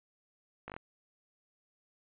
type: slowing click train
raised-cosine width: 0.5 ms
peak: -27 dBFS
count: 5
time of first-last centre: 0.68-0.765 s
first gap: 18 ms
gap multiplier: 1.11
effects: resampled to 8000 Hz